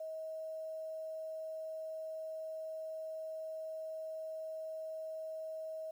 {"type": "tone with quantisation", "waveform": "sine", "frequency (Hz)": 636, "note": "D#5", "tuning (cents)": 38, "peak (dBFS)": -40, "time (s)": [0, 5.91], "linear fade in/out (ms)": 5, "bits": 11, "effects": []}